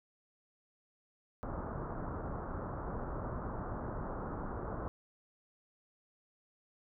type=low-pass noise; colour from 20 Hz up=pink; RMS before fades=-40 dBFS; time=1.43-4.88 s; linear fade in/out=0 ms; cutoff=1400 Hz; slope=48 dB/octave; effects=none